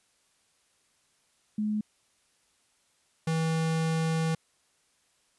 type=tone pair in turn; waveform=sine / square; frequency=212.1 / 161.65 Hz; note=G#3 / E3; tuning=+37 / -34 cents; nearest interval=perfect fourth; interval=471 cents; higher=first; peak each=-26 dBFS; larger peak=neither; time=1.58-1.81 / 3.27-4.35 s; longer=second; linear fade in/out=5 ms; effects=white hiss -69 dBFS RMS until 5.38 s + resampled to 24000 Hz